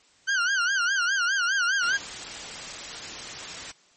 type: tone with vibrato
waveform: 40% pulse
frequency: 1499 Hz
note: F#6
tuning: 22 cents sharp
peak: -21 dBFS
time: 0.27-1.98 s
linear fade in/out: 20 ms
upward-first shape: sine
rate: 4.9 Hz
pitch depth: 140 cents each way
type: noise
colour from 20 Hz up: white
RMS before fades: -36 dBFS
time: 1.82-3.72 s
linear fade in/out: 10 ms
effects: white hiss -59 dBFS RMS until 3.96 s + MP3 32 kbps